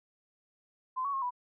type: tone with pitch steps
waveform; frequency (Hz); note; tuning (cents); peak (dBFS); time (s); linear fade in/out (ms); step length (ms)
sine; 1030 / 1121 / 1079 / 985; C6 / C#6 / C#6 / B5; -28 / +19 / -47 / -5; -30; 0.96-1.308; 20; 87
effects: none